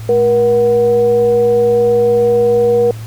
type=tone with frequency modulation; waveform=sine; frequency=477.1 Hz; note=A#4; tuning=40 cents sharp; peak=-8 dBFS; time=0.09-2.91 s; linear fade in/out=2 ms; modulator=264 Hz; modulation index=0.32; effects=added 111 Hz sine -24 dBFS peak until 3.06 s + pink hiss -38 dBFS RMS until 3.06 s